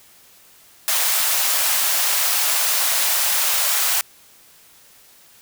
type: high-pass noise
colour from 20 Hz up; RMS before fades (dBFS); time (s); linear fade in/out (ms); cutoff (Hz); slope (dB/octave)
white; -19; 0.88-4.01; 0; 610; 24
effects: white hiss -50 dBFS RMS until 5.41 s